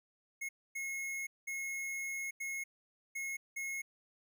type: tone bursts at uneven times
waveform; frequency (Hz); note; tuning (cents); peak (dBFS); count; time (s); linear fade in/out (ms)
square; 2168; C#7; -39; -38; 6; 0.41-0.49 / 0.75-1.27 / 1.47-2.31 / 2.4-2.64 / 3.15-3.37 / 3.56-3.82; 10
effects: none